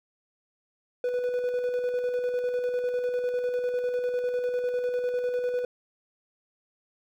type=tone with tremolo; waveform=triangle; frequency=493.9 Hz; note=B4; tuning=in tune; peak=-22 dBFS; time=1.04-5.65 s; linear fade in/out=2 ms; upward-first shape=square; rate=10 Hz; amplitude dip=35%; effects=none